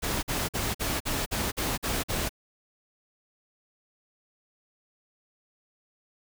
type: noise bursts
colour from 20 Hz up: pink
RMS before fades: -29 dBFS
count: 9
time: 0.02-2.294 s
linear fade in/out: 20 ms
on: 210 ms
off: 48 ms
effects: none